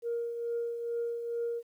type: tone with tremolo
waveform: sine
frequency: 469.3 Hz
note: A#4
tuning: 12 cents sharp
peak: -28 dBFS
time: 0.02-1.63 s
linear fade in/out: 50 ms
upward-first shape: triangle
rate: 2.3 Hz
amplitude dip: 55%
effects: tanh soft clip ceiling -26 dBFS + 11-bit